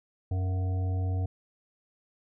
harmonic tone with a mistuned harmonic, 92.5 Hz, F#2, in tune, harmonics 1 / 3 / 5 / 7 / 8, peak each -26 / -42 / -45 / -47 / -47 dBFS, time 0.31-1.26 s, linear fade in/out 5 ms, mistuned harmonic 7, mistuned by +45 cents, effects none

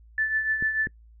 sine tone with tremolo, 1753 Hz, A6, 7 cents flat, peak -20 dBFS, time 0.18-0.87 s, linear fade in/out 2 ms, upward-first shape triangle, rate 6.8 Hz, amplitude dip 65%
clicks, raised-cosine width 3 ms, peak -23 dBFS, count 2, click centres 0.625 / 0.871 s
effects noise-tail reverb RT60 0.1 s tail -24 dB re dry + added 56 Hz sine -49 dBFS peak until 1.2 s

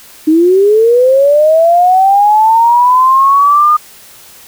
sine linear sweep, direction up, 304.6 to 1226 Hz, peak -4 dBFS, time 0.27-3.77 s, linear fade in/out 10 ms, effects white hiss -37 dBFS RMS until 4.47 s

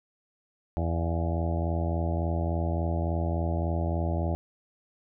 harmonic tone with a mistuned harmonic, 83.5 Hz, E2, 23 cents sharp, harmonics 1 / 2 / 3 / 4 / 5 / 6 / 7 / 8 / 9 / 10, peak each -27 / -33 / -39 / -36 / -43 / -45 / -37 / -39 / -40 / -43 dBFS, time 0.77-4.35 s, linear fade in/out 0 ms, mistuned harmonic 9, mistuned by -50 cents, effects none

